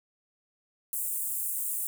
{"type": "high-pass noise", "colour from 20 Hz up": "pink", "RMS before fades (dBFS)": -32, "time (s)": [0.93, 1.87], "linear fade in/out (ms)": 0, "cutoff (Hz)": 8200, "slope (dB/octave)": 48, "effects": []}